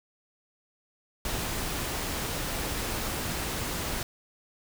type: noise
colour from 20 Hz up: pink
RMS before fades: -32 dBFS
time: 1.25-4.03 s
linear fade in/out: 2 ms
effects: none